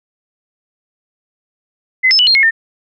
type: tone with pitch steps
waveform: sine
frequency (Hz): 2040 / 5230 / 2961 / 4211 / 2166 / 1810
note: C7 / E8 / F#7 / C8 / C#7 / A6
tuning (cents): -44 / -15 / +1 / +10 / -41 / +48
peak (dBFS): -7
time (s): 2.03-2.51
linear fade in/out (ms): 20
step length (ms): 80
effects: none